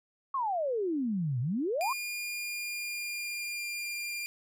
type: exponential two-way sweep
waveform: sine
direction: down then up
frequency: 1128 to 115.8 to 1128 Hz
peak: -28 dBFS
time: 0.34-1.93 s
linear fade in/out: 5 ms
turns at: 1.4 s
type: tone with pitch glide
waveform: sawtooth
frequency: 2420 to 2396 Hz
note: D#7 to D7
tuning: -49 to +34 cents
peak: -31 dBFS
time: 1.81-4.26 s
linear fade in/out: 0 ms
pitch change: -17 cents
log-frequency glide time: 2.18-3.95 s
effects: none